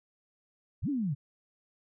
sine linear two-way sweep, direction up then down, 39.93 to 301.8 to 124.8 Hz, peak -28 dBFS, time 0.82-1.15 s, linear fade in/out 20 ms, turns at 0.89 s, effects none

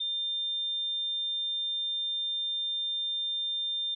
sine tone, 3600 Hz, A7, 39 cents sharp, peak -29 dBFS, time 0-3.95 s, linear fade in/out 10 ms, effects none

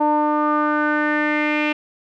sawtooth tone with low-pass filter sweep, 300 Hz, D4, 37 cents sharp, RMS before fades -19 dBFS, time 0-1.73 s, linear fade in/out 10 ms, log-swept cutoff 860 to 2600 Hz, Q 5.1, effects none

